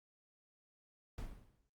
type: noise with exponential decay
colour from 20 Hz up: brown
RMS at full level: -41 dBFS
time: 1.18-1.69 s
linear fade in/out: 2 ms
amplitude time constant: 110 ms
effects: Opus 48 kbps